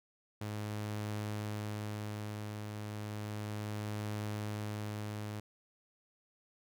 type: tone with tremolo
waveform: sawtooth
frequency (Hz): 105.4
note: G#2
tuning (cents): +26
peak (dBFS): -32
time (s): 0.41-5.4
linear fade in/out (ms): 5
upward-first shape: triangle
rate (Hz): 0.33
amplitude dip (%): 40
effects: none